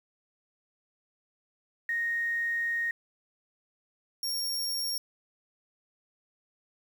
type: tone pair in turn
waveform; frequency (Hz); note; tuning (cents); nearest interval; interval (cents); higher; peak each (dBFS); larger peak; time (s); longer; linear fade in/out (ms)
sine / sawtooth; 1862 / 5548; A#6 / F8; -2 / -12; octave + perfect fifth; 1890; second; -27; neither; 1.89-2.91 / 4.23-4.98; first; 2
effects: 9-bit